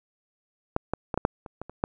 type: clicks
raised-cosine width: 1 ms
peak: -9 / -12 / -14 / -11 / -6 / -25 / -21 / -26 / -10 dBFS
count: 9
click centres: 0.764 / 0.936 / 1.142 / 1.176 / 1.251 / 1.462 / 1.616 / 1.696 / 1.839 s
effects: none